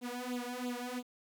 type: tone with flanger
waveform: sawtooth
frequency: 246.6 Hz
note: B3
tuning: 2 cents flat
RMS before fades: -39 dBFS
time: 0.01-1.03 s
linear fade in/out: 50 ms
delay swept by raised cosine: 0.26 to 2.86 ms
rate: 3 Hz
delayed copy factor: +0.95
effects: 11-bit